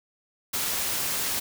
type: noise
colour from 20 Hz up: white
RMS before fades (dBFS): -28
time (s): 0.53-1.4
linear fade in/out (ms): 10
effects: none